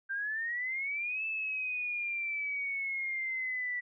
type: exponential two-way sweep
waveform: sine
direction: up then down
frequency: 1568 to 2637 to 1956 Hz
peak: -32 dBFS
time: 0.09-3.81 s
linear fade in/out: 20 ms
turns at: 1.25 s
effects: none